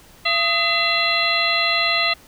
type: harmonic tone with a mistuned harmonic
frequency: 678 Hz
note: E5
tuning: 49 cents sharp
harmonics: 1 / 2 / 3 / 4 / 5 / 6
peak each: -26 / -25 / -22 / -23 / -26 / -22 dBFS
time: 0.25-2.14 s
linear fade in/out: 10 ms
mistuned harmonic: 2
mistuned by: -130 cents
effects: pink hiss -48 dBFS RMS until 2.27 s